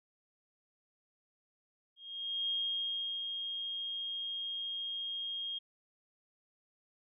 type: tone with ADSR envelope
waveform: sine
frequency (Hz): 3243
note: G#7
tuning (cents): -42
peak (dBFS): -31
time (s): 1.96-5.59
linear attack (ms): 530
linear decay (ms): 730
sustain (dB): -5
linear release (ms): 13
effects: none